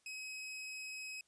sawtooth tone, 2546 Hz, D#7, 39 cents sharp, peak -40 dBFS, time 0.06-1.21 s, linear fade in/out 2 ms, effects white hiss -75 dBFS RMS until 1.27 s + resampled to 22050 Hz

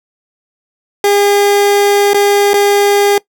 30% pulse tone with dropouts, 405.5 Hz, G#4, 41 cents flat, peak -5 dBFS, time 1.04-3.18 s, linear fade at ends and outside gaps 2 ms, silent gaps 2.134-2.144 / 2.534-2.54 s, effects noise-tail reverb RT60 0.1 s tail -21 dB re dry

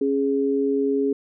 sine tone pair together, 274.6 / 415.3 Hz, C#4 / G#4, -16 / 0 cents, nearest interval perfect fifth, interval 716 cents, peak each -22 / -21 dBFS, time 0.01-1.13 s, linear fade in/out 5 ms, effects none

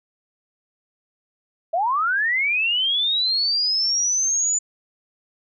sine linear sweep, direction up, 629 to 7040 Hz, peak -18 dBFS, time 1.73-4.59 s, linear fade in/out 10 ms, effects none

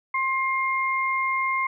sine tone pair together, 1061.5 / 2121 Hz, C6 / C7, +25 / +23 cents, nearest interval octave, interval 1198 cents, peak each -24 / -25 dBFS, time 0.14-1.67 s, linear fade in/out 5 ms, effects none

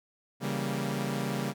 sawtooth chord, C# diminished seventh, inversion none, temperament equal, 138.59 / 164.81 / 196 / 233.1 Hz, C#3 / E3 / G3 / Bb3, 0 / 0 / 0 / 0 cents, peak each -30 / -36 / -30 / -32 dBFS, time 0.4-1.54 s, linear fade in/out 50 ms, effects none

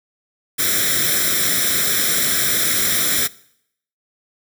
white noise with comb filter, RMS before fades -18 dBFS, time 0.58-3.28 s, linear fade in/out 20 ms, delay 0.54 ms, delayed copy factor +0.85, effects noise-tail reverb RT60 0.7 s tail -21 dB re dry + high-pass 100 Hz 12 dB/octave

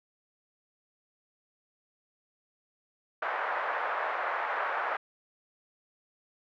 white band-pass noise, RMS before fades -32 dBFS, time 3.22-4.97 s, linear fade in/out 5 ms, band 570 to 1600 Hz, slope 24 dB/octave, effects none

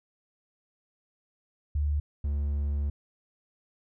sine / triangle tone pair in turn, 73.42 / 71.95 Hz, D2 / D2, 0 / -35 cents, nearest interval unison, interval 35 cents, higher first, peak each -24 dBFS, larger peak neither, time 1.75-2 / 2.24-2.9 s, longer second, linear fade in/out 5 ms, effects none

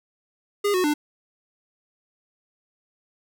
square tone with pitch steps, 408.6 / 366.9 / 297.1 Hz, G#4 / F#4 / D4, -28 / -15 / +20 cents, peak -20 dBFS, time 0.64-0.94 s, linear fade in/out 10 ms, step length 100 ms, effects none

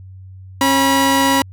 sawtooth tone pair together, 271.7 / 969 Hz, C#4 / B5, -35 / -33 cents, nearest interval octave + minor seventh, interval 2202 cents, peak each -11 dBFS, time 0.61-1.42 s, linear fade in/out 2 ms, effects added 94 Hz sine -34 dBFS peak until 1.52 s

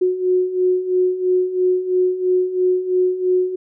sine beating tone pair, 364.2 / 367.2 Hz, F#4 / F#4, -27 / -13 cents, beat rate 3 Hz, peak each -21 / -16 dBFS, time 0.01-3.56 s, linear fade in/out 10 ms, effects none

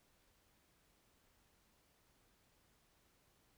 silence, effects pink hiss -74 dBFS RMS until 3.57 s

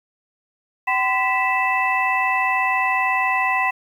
sine tone cluster, 765 / 1021 / 1969 / 2637 Hz, G5 / C6 / B6 / E7, -42 / -43 / -6 / 0 cents, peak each -23 / -22 / -22 / -24 dBFS, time 0.87-3.71 s, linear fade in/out 10 ms, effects 8-bit

